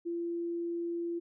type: tone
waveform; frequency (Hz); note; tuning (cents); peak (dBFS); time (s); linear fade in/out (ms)
sine; 341.2; F4; -40; -32; 0.05-1.2; 20
effects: none